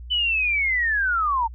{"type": "linear sweep", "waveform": "sine", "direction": "down", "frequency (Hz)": [3013, 880], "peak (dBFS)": -19, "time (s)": [0.1, 1.48], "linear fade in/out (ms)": 20, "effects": ["added 60 Hz sine -35 dBFS peak until 1.54 s"]}